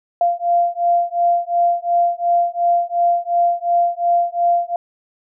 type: beating tone pair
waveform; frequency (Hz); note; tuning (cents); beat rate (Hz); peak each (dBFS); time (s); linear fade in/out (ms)
sine; 692 / 694.8; F5 / F5; -16 / -9; 2.8; -17; 0.21-4.76; 2
effects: none